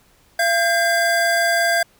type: tone pair together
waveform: square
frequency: 682.1 / 1600 Hz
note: F5 / G6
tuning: -41 / +35 cents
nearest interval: octave + minor third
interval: 1476 cents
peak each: -19 dBFS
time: 0.39-1.83 s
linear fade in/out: 5 ms
effects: pink hiss -56 dBFS RMS until 1.99 s